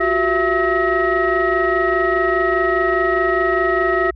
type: tone cluster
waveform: sine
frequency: 356.1 / 381 / 669 / 1290 / 1894 Hz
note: F4 / G4 / E5 / E6 / A#6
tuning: +34 / -49 / +25 / -38 / +27 cents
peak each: -20 dBFS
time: 0-4.11 s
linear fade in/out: 10 ms
effects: tanh soft clip ceiling -7 dBFS + added 60 Hz sine -35 dBFS peak until 4.15 s